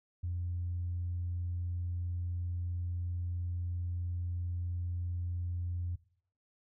sine tone, 87.7 Hz, F2, 8 cents sharp, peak -32 dBFS, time 0.23-5.96 s, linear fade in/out 10 ms, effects noise-tail reverb RT60 0.6 s tail -20 dB re dry + tanh soft clip ceiling -28 dBFS

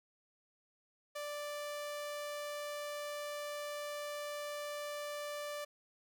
sawtooth tone, 587.3 Hz, D5, in tune, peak -36 dBFS, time 1.15-5.65 s, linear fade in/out 10 ms, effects none

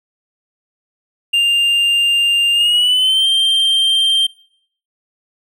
triangle tone with pitch glide, 2798 to 3159 Hz, F7 to G7, +3 to +13 cents, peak -9 dBFS, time 1.33-4.27 s, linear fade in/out 10 ms, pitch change +210 cents, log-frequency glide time 2.53-3.26 s, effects noise-tail reverb RT60 0.6 s tail -21 dB re dry

